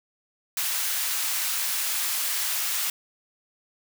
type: high-pass noise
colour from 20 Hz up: white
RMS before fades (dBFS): -27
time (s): 0.57-2.9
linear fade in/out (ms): 2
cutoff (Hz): 1100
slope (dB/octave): 12
effects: none